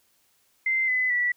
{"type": "tone with pitch steps", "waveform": "sine", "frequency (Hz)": [2078, 2015, 1954.6], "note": ["C7", "B6", "B6"], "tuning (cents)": [-12, 34, -18], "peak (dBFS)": -21, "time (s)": [0.66, 1.32], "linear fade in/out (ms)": 5, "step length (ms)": 220, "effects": ["white hiss -66 dBFS RMS until 1.36 s"]}